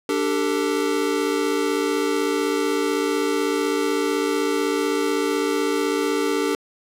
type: chord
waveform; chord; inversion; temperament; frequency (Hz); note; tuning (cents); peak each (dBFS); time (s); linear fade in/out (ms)
square; D suspended fourth; none; equal with one note detuned; 293.7 / 392 / 447.9; D4 / G4 / A4; 0 / 0 / +31; -25; 0.09-6.55; 2
effects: low-pass 12000 Hz 12 dB/octave